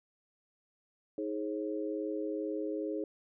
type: tone cluster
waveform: sine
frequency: 316 / 418.4 / 539 Hz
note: D#4 / G#4 / C#5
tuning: +27 / +13 / -49 cents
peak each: -36 / -37 / -40 dBFS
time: 1.18-3.04 s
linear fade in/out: 2 ms
effects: none